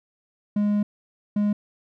triangle tone pair in turn, 206.9 / 206.9 Hz, G#3 / G#3, -6 / -6 cents, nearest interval unison, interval 0 cents, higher neither, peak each -17 / -17 dBFS, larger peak neither, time 0.56-0.83 / 1.36-1.53 s, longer first, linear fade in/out 5 ms, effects none

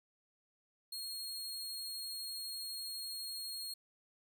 sawtooth tone, 4272 Hz, C8, 35 cents sharp, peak -38 dBFS, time 0.92-3.74 s, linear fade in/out 5 ms, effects none

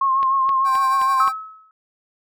sine tone with vibrato, 1072 Hz, C6, 42 cents sharp, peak -15 dBFS, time 0.01-1.29 s, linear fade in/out 5 ms, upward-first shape triangle, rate 6.6 Hz, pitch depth 45 cents each way
click train, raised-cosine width 0.3 ms, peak -17 dBFS, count 5, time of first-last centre 0.23-1.277 s, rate 3.82 Hz
25% pulse tone with tremolo, 784 Hz, G5, in tune, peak -22 dBFS, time 0.64-1.33 s, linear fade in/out 50 ms, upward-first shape triangle, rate 11 Hz, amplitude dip 50%
sine tone with exponential decay, 1290 Hz, E6, 38 cents flat, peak -14 dBFS, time 1.2-1.71 s, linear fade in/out 1 ms, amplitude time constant 110 ms
effects none

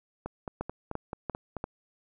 two click trains, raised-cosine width 1 ms, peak -18 / -21 dBFS, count 4 / 7, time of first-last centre 0.61-1.641 / 0.26-1.567 s, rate 2.91 / 4.59 Hz, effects none

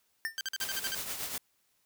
square tone with exponential decay, 1802 Hz, A6, 41 cents sharp, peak -28 dBFS, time 0.25-0.38 s, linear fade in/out 0 ms, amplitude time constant 27 ms
15% pulse tone bursts, 1568 Hz, G6, in tune, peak -26 dBFS, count 8, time 0.38-0.948 s, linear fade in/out 0 ms, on 29 ms, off 48 ms
white noise with tremolo, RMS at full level -35 dBFS, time 0.6-1.38 s, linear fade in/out 2 ms, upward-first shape triangle, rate 8.3 Hz, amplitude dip 60%
effects white hiss -73 dBFS RMS until 1.85 s

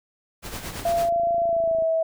pink noise with tremolo, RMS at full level -32 dBFS, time 0.42-1.1 s, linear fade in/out 50 ms, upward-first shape sine, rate 9 Hz, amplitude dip 55%
click train, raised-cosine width 2 ms, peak -28 dBFS, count 31, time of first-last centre 0.72-1.823 s, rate 27.2 Hz
sine tone with pitch glide, 682 to 650.5 Hz, F5 to E5, -41 to -23 cents, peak -19 dBFS, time 0.85-2.03 s, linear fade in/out 5 ms, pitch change -82 cents, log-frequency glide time 1.38-1.81 s
effects none

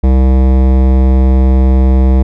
sine tone with hard clipping, 65 Hz, C2, 11 cents flat, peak -7 dBFS, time 0.03-2.23 s, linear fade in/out 10 ms, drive 17 dB, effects none

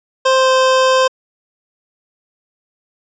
25% pulse tone with pitch glide, 524 to 520.1 Hz, C5 to C5, +2 to -10 cents, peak -6 dBFS, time 0.25-1.08 s, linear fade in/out 10 ms, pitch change -12 cents, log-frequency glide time 0.36-0.5 s, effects resampled to 16000 Hz

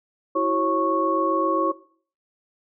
sine tone cluster, 328.8 / 376.3 / 546 / 1104 Hz, E4 / F#4 / C#5 / C#6, -4 / +29 / -26 / -7 cents, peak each -25 / -28 / -24 / -23 dBFS, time 0.35-1.72 s, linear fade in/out 10 ms, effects noise-tail reverb RT60 0.5 s tail -19 dB re dry

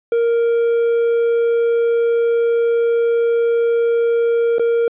triangle tone with dropouts, 466.2 Hz, A#4, in tune, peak -11 dBFS, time 0.12-4.88 s, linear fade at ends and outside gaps 2 ms, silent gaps 4.584-4.595 s, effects resampled to 8000 Hz

